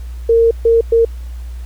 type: tone bursts at uneven times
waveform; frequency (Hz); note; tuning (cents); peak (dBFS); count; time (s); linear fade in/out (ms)
sine; 459.4; A#4; -25; -7; 3; 0.29-0.51 / 0.65-0.81 / 0.92-1.05; 5
effects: added 60 Hz sine -24 dBFS peak until 1.65 s + pink hiss -47 dBFS RMS until 1.65 s